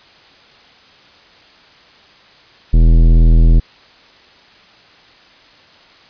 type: tone with tanh clipping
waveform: sine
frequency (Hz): 41.06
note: E1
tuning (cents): -6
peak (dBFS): -7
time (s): 2.73-3.6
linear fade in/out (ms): 10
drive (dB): 15
effects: white hiss -45 dBFS RMS until 6.09 s + resampled to 11025 Hz